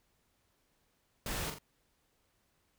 pink noise with echo, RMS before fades -38 dBFS, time 1.26-1.5 s, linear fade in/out 2 ms, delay 43 ms, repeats 2, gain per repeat -6 dB, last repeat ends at 1.586 s, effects pink hiss -75 dBFS RMS until 2.78 s

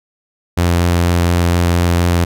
sawtooth tone with vibrato, 86.7 Hz, F2, 12 cents flat, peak -7 dBFS, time 0.57-2.25 s, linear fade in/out 10 ms, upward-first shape sine, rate 4.2 Hz, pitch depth 10 cents each way, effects none

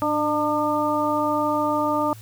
harmonic tone with a mistuned harmonic, 301.1 Hz, D4, 43 cents sharp, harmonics 1 / 2 / 3 / 4, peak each -25 / -25 / -25 / -25 dBFS, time 0.02-2.13 s, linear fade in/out 0 ms, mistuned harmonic 1, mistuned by -27 cents, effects added 109 Hz sine -40 dBFS peak until 2.21 s + white hiss -49 dBFS RMS until 2.21 s

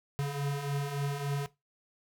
square beating tone pair, 139 / 142.5 Hz, C#3 / C#3, +5 / +48 cents, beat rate 3.5 Hz, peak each -38 / -32 dBFS, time 0.19-1.46 s, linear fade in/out 0 ms, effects noise-tail reverb RT60 0.2 s tail -18 dB re dry

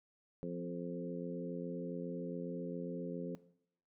harmonic tone with a mistuned harmonic, 87.31 Hz, F2, in tune, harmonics 2 / 3 / 4 / 5 / 6, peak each -42 / -45 / -48 / -45 / -47 dBFS, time 0.43-3.35 s, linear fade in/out 0 ms, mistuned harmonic 3, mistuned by -17 cents, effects noise-tail reverb RT60 0.7 s tail -18 dB re dry

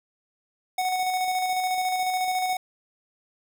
square tone with tremolo, 740 Hz, F#5, in tune, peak -23 dBFS, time 0.78-2.57 s, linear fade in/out 5 ms, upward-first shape square, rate 14 Hz, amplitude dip 30%, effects none

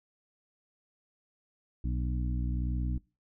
harmonic tone with a mistuned harmonic, 61.5 Hz, B1, 7 cents flat, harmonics 1 / 2 / 3 / 4 / 5, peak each -30 / -36 / -40 / -42 / -44 dBFS, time 1.84-2.98 s, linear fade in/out 5 ms, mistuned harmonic 5, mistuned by -29 cents, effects noise-tail reverb RT60 0.3 s tail -23 dB re dry

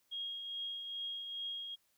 sine tone with tremolo, 3268 Hz, G#7, 29 cents flat, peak -37 dBFS, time 0.11-1.76 s, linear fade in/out 20 ms, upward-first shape triangle, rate 2.4 Hz, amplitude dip 45%, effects white hiss -75 dBFS RMS until 1.97 s

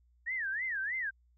sine tone with vibrato, 1796 Hz, A6, 35 cents sharp, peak -32 dBFS, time 0.26-1.11 s, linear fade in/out 20 ms, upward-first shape sine, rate 3.2 Hz, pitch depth 260 cents each way, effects added 60 Hz sine -64 dBFS peak until 1.37 s

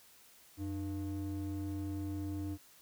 triangle ring-modulated tone, 196 Hz, G3, in tune, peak -31 dBFS, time 0.57-2.58 s, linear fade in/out 50 ms, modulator 105 Hz, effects white hiss -61 dBFS RMS until 2.81 s

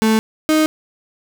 35% pulse tone pair in turn, 220 / 311.1 Hz, A3 / D#4, 0 / 0 cents, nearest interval tritone, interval 600 cents, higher second, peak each -10 dBFS, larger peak neither, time 0.02-0.19 / 0.49-0.66 s, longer neither, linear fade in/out 0 ms, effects none

